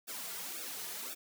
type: noise with flanger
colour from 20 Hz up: white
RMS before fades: -42 dBFS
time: 0.07-1.15 s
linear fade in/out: 20 ms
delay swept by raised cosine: 0.97 to 3.87 ms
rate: 1.9 Hz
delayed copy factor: -0.9
effects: high-pass 200 Hz 12 dB/octave